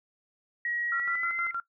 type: tone with pitch glide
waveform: sine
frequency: 1905 to 2065 Hz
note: A#6 to C7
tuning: +37 to -23 cents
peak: -29 dBFS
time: 0.65-1.51 s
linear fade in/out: 2 ms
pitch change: +140 cents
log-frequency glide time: 0.94-1.36 s
type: tone with tremolo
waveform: sine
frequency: 1376 Hz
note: F6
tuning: 26 cents flat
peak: -28 dBFS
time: 0.92-1.6 s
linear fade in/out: 2 ms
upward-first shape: square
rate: 6.4 Hz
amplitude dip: 75%
effects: noise-tail reverb RT60 0.1 s tail -18 dB re dry